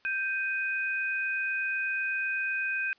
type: tone pair together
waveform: sine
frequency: 1568 / 2496 Hz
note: G6 / D#7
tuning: 0 / +5 cents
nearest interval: minor sixth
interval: 805 cents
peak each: -30 / -31 dBFS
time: 0.05-2.93 s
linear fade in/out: 0 ms
effects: white hiss -65 dBFS RMS until 2.98 s + resampled to 11025 Hz